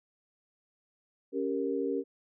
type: chord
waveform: sine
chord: G diminished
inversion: second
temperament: equal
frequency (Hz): 277.2 / 392 / 466.2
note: Db4 / G4 / Bb4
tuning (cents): 0 / 0 / 0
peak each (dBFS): -33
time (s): 1.32-2.04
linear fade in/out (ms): 50
effects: none